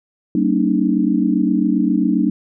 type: tone cluster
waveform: sine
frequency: 190.9 / 229.5 / 281.1 / 308.6 Hz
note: G3 / A#3 / C#4 / D#4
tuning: -46 / -27 / +24 / -14 cents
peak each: -19 dBFS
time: 0.35-2.3 s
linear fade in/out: 2 ms
effects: none